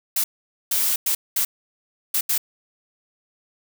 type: noise bursts at uneven times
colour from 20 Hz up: blue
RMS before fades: -21 dBFS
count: 6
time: 0.16-0.24 / 0.71-0.96 / 1.06-1.15 / 1.36-1.45 / 2.14-2.21 / 2.29-2.38 s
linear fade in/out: 5 ms
effects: none